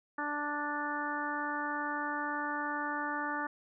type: harmonic tone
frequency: 293.7 Hz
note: D4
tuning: in tune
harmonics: 1 / 2 / 3 / 4 / 5 / 6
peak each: -40 / -45 / -38 / -39 / -39 / -40 dBFS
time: 0.18-3.47 s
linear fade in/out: 5 ms
effects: none